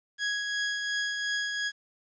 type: tone with tremolo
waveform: sawtooth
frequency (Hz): 1661.2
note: G#6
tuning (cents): 0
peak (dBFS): -23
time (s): 0.18-1.72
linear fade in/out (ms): 50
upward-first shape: triangle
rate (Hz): 2.8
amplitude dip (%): 40
effects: resampled to 16000 Hz + 10-bit